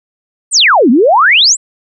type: exponential two-way sweep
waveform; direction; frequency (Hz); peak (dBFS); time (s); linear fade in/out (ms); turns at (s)
sine; down then up; 9397 to 220 to 8230; -4; 0.51-1.57; 50; 0.9
effects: none